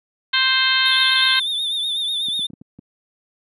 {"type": "harmonic tone", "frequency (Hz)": 523.3, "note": "C5", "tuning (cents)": 0, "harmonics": [2, 3, 4, 5, 6, 7, 8], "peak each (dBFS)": [-26, -20, -24, -26, -21, -22, -23], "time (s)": [0.33, 1.4], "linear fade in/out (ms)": 10}
{"type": "tone with vibrato", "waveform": "triangle", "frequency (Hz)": 3600, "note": "A7", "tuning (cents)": 39, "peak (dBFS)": -19, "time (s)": [0.85, 2.47], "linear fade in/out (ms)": 10, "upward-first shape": "triangle", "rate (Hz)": 8.1, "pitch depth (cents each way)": 79}
{"type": "clicks", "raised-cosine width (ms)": 5, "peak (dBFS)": -16, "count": 6, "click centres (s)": [2.285, 2.394, 2.503, 2.535, 2.615, 2.79]}
{"effects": ["high-pass 300 Hz 12 dB/octave"]}